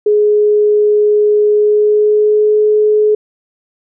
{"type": "tone with pitch glide", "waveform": "sine", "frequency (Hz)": [419.2, 424.6], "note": ["G#4", "G#4"], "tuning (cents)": [16, 38], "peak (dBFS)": -7, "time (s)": [0.06, 3.15], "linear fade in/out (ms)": 5, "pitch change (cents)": 22, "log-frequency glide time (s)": [1.53, 2.58], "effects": []}